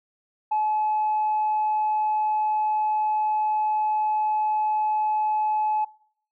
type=tone; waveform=sine; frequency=856 Hz; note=A5; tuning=48 cents flat; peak=-19 dBFS; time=0.51-5.85 s; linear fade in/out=10 ms; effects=noise-tail reverb RT60 0.6 s tail -24 dB re dry + tanh soft clip ceiling -17 dBFS